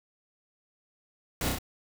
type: noise with echo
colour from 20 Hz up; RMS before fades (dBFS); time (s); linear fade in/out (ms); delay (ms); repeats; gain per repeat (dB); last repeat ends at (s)
pink; -31; 1.41-1.49; 2; 32; 3; -2; 1.586
effects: none